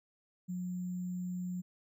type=tone with sample-and-hold; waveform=sine; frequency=180 Hz; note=F#3; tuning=47 cents flat; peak=-35 dBFS; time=0.48-1.62 s; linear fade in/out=20 ms; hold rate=7350 Hz; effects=none